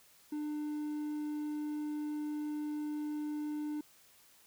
triangle tone, 299.5 Hz, D4, 34 cents sharp, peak -33 dBFS, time 0.32-3.81 s, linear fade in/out 5 ms, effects white hiss -63 dBFS RMS until 4.46 s

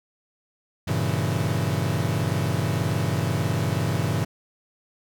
40% pulse chord, G diminished seventh, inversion none, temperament equal, 98 / 116.54 / 138.59 / 164.81 Hz, G2 / Bb2 / Db3 / Fb3, 0 / 0 / 0 / 0 cents, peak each -27 dBFS, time 0.87-4.25 s, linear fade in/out 10 ms, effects none

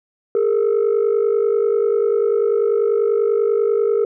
sine tone pair together, 409.8 / 460 Hz, G#4 / A#4, -23 / -23 cents, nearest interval major second, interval 200 cents, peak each -15 dBFS, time 0.35-4.05 s, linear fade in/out 2 ms, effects tanh soft clip ceiling -11 dBFS

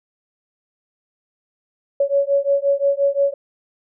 sine beating tone pair, 557 / 562.7 Hz, C#5 / C#5, +8 / +26 cents, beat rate 5.7 Hz, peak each -18 dBFS, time 2-3.34 s, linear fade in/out 5 ms, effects none

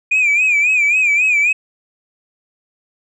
sine tone with vibrato, 2421 Hz, D#7, 48 cents flat, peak -9 dBFS, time 0.11-1.53 s, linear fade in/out 10 ms, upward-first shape sine, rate 3.7 Hz, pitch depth 100 cents each way, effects tanh soft clip ceiling -9 dBFS

